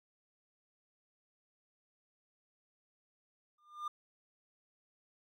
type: tone with exponential growth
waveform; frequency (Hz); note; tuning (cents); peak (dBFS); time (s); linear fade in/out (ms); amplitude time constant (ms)
triangle; 1203; D6; +41; -32; 3.58-3.88; 5; 65
effects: none